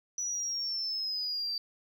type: linear sweep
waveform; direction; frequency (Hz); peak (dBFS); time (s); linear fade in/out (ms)
sine; down; 5920 to 4636; -30; 0.18-1.58; 2
effects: tanh soft clip ceiling -27 dBFS